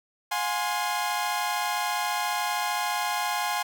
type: chord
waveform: sawtooth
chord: F minor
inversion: none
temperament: equal with one note detuned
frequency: 715.6 / 830.6 / 1046.5 Hz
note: F5 / Ab5 / C6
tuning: +42 / 0 / 0 cents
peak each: -28 / -25 / -27 dBFS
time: 0.31-3.63 s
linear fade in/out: 10 ms
effects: none